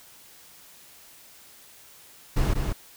brown noise with echo, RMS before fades -22 dBFS, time 2.36-2.54 s, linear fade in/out 10 ms, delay 190 ms, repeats 1, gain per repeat -4 dB, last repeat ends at 2.73 s, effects white hiss -51 dBFS RMS until 2.96 s

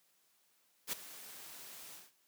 white noise with ADSR envelope, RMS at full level -35 dBFS, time 0.87-2.12 s, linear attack 55 ms, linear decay 11 ms, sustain -16 dB, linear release 190 ms, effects white hiss -73 dBFS RMS until 2.27 s + high-pass 150 Hz 12 dB/octave

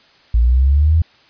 sine exponential sweep, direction up, 55.7 to 83.7 Hz, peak -9 dBFS, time 0.34-1.02 s, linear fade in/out 5 ms, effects white hiss -50 dBFS RMS until 1.29 s + resampled to 11025 Hz

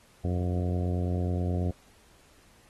harmonic tone, 89.3 Hz, F2, 39 cents sharp, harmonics 1 / 2 / 3 / 4 / 5 / 6 / 7 / 8, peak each -27 / -33 / -37 / -39 / -41 / -43 / -44 / -45 dBFS, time 0.24-1.71 s, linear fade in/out 5 ms, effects pink hiss -60 dBFS RMS until 2.69 s + AAC 32 kbps

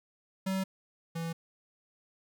square tone pair in turn, 190.7 / 165.84 Hz, G3 / E3, -47 / +11 cents, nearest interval major second, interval 242 cents, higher first, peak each -30 / -34 dBFS, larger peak first, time 0.46-0.64 / 1.15-1.33 s, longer neither, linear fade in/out 10 ms, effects 12-bit

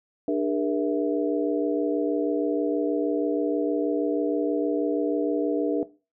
sine tone cluster, 298.1 / 407.5 / 473.8 / 658 Hz, D4 / G#4 / A#4 / E5, +26 / -33 / +28 / -3 cents, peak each -24 / -30 / -28 / -30 dBFS, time 0.28-5.83 s, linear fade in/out 2 ms, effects noise-tail reverb RT60 0.3 s tail -17 dB re dry

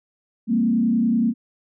sine tone with frequency modulation, 229.9 Hz, A#3, 24 cents flat, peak -16 dBFS, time 0.47-1.34 s, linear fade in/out 50 ms, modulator 30.4 Hz, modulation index 0.89, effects none

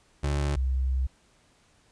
30% pulse / sine tone pair in turn, 71.7 / 65.07 Hz, D2 / C2, -41 / -9 cents, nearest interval major second, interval 168 cents, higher first, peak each -22 / -23 dBFS, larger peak first, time 0.23-0.56 / 0.56-1.07 s, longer second, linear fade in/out 10 ms, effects pink hiss -63 dBFS RMS until 1.91 s + resampled to 22050 Hz

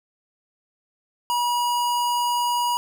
square tone, 965 Hz, B5, 40 cents flat, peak -21 dBFS, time 1.3-2.77 s, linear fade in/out 0 ms, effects none

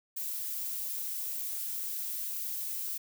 violet noise, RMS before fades -36 dBFS, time 0.16-2.98 s, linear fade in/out 10 ms, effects none

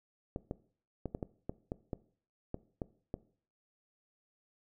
clicks, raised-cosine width 2 ms, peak -23 dBFS, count 11, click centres 0.361 / 0.511 / 1.057 / 1.149 / 1.228 / 1.495 / 1.719 / 1.932 / 2.544 / 2.818 / 3.141 s, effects noise-tail reverb RT60 0.5 s tail -19 dB re dry

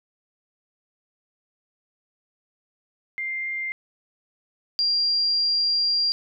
sine tone pair in turn, 2101 / 4767 Hz, C7 / D8, +7 / +25 cents, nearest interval octave + major second, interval 1418 cents, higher second, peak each -26 / -19 dBFS, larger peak second, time 3.18-3.72 / 4.79-6.12 s, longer second, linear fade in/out 0 ms, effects none

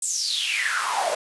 pink noise with high-pass filter sweep, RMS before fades -25 dBFS, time 0.02-1.15 s, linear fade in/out 5 ms, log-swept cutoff 8200 to 560 Hz, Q 7.8, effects resampled to 24000 Hz

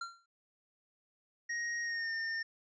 square tone with exponential decay, 1374 Hz, F6, 29 cents flat, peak -36 dBFS, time 0.01-0.26 s, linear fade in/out 5 ms, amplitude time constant 53 ms
square tone with pitch glide, 1877 to 1814.1 Hz, A#6 to A#6, +11 to -48 cents, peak -35 dBFS, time 1.49-2.43 s, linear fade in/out 10 ms, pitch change -59 cents, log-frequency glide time 1.82-2.12 s
effects resampled to 16000 Hz

